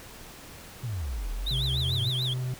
sine exponential two-way sweep, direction down then up, 130.81 to 38.23 to 114.2 Hz, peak -29 dBFS, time 0.83-2.1 s, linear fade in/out 10 ms, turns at 1.31 s
triangle tone with vibrato, 3553 Hz, A7, 16 cents sharp, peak -27 dBFS, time 1.46-2.34 s, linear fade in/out 10 ms, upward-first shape triangle, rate 6.8 Hz, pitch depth 240 cents each way
triangle tone with pitch glide, 130.81 to 127.23 Hz, C3 to C3, 0 to -48 cents, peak -26 dBFS, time 1.51-2.54 s, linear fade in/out 2 ms, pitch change -48 cents, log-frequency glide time 1.63-2.11 s
effects tanh soft clip ceiling -15 dBFS + pink hiss -46 dBFS RMS until 2.59 s

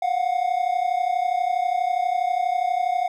triangle tone pair together, 706.7 / 739 Hz, F5 / F#5, +20 / -2 cents, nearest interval minor second, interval 78 cents, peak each -21 dBFS, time 0.02-3.08 s, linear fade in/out 5 ms, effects none

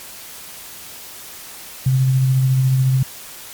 sine tone with tremolo, 131.2 Hz, C3, 5 cents sharp, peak -11 dBFS, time 1.86-3.03 s, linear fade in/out 5 ms, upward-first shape sine, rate 14 Hz, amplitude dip 25%, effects white hiss -36 dBFS RMS until 3.53 s + MP3 96 kbps

